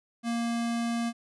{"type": "tone", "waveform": "square", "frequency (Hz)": 233.6, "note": "A#3", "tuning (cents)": 4, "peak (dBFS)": -28, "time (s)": [0.23, 1.13], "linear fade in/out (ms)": 50, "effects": ["resampled to 24000 Hz"]}